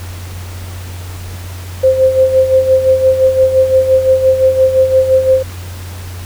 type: tone with tremolo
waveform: sine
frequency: 523.3 Hz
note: C5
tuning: in tune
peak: -4 dBFS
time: 1.83-5.43 s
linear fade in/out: 10 ms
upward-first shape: sine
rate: 5.8 Hz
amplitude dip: 65%
effects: added 90 Hz sine -24 dBFS peak until 6.25 s + pink hiss -33 dBFS RMS until 6.25 s